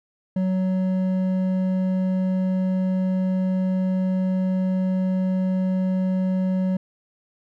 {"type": "tone with hard clipping", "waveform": "triangle", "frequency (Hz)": 186.5, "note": "F#3", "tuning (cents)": 14, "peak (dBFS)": -21, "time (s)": [0.36, 6.77], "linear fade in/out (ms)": 5, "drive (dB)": 10, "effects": []}